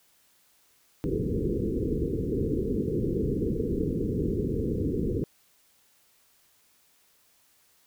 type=low-pass noise; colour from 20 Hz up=white; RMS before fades=-28 dBFS; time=1.04-5.24 s; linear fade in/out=0 ms; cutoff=470 Hz; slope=96 dB/octave; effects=white hiss -64 dBFS RMS until 7.86 s